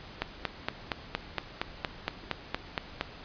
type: click train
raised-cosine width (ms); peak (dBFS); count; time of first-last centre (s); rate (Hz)
0.3; -12; 13; 0.22-3.011; 4.3
effects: pink hiss -47 dBFS RMS until 3.24 s + resampled to 11025 Hz